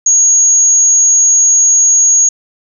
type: tone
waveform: sine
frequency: 6630 Hz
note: G#8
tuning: 4 cents flat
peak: -5 dBFS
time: 0.06-2.29 s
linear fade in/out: 5 ms
effects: none